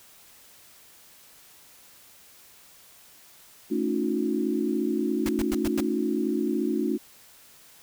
sine chord, D# half-diminished seventh, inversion second, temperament equal with one note detuned, 220 / 277.2 / 311.1 / 360.5 Hz, A3 / C#4 / D#4 / F#4, 0 / 0 / 0 / -45 cents, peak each -29 dBFS, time 3.7-6.98 s, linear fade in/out 20 ms
pink noise bursts, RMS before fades -32 dBFS, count 5, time 5.26-5.805 s, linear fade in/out 0 ms, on 29 ms, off 100 ms
effects white hiss -53 dBFS RMS until 7.82 s

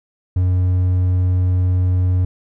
triangle tone, 91.1 Hz, F#2, 26 cents flat, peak -11 dBFS, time 0.36-2.25 s, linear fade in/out 5 ms, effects none

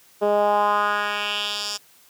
10% pulse tone with band-pass filter sweep, 206.5 Hz, G#3, 10 cents flat, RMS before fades -22 dBFS, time 0.21-1.78 s, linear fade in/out 20 ms, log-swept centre 480 to 5800 Hz, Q 2.4, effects white hiss -54 dBFS RMS until 2.09 s + high-pass 80 Hz 12 dB/octave

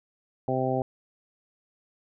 harmonic tone, 130 Hz, C3, 11 cents flat, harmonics 1 / 2 / 3 / 4 / 5 / 6, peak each -31 / -31 / -31 / -31 / -31 / -31 dBFS, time 0.48-0.82 s, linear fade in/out 2 ms, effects none

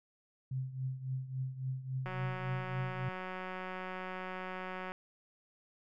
sine tone with tremolo, 130.81 Hz, C3, in tune, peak -32 dBFS, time 0.51-3.09 s, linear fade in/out 5 ms, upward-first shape triangle, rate 3.6 Hz, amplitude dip 80%
click train, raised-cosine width 0.5 ms, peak -27 dBFS, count 530, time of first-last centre 2.06-4.919 s, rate 185 Hz
effects none

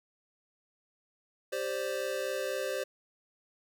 square chord, G suspended fourth, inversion none, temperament equal, 392 / 523.3 / 587.3 Hz, G4 / C5 / D5, 0 / 0 / 0 cents, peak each -39 / -35 / -38 dBFS, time 1.52-2.84 s, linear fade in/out 10 ms, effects none

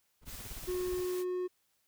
brown noise with tremolo, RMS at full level -44 dBFS, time 0.21-1.06 s, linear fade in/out 50 ms, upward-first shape sine, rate 17 Hz, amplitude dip 95%
white noise, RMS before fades -47 dBFS, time 0.25-1.25 s, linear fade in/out 50 ms
triangle tone, 363.2 Hz, F#4, 32 cents flat, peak -30 dBFS, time 0.67-1.48 s, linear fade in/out 20 ms
effects white hiss -75 dBFS RMS until 1.87 s

